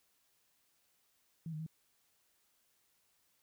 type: tone with pitch steps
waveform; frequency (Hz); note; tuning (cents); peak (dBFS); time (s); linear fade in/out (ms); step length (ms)
sine; 163.2 / 154.1 / 159.8; E3 / D#3 / D#3; -17 / -16 / +47; -39; 1.46-1.664; 2; 68
effects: white hiss -75 dBFS RMS until 3.42 s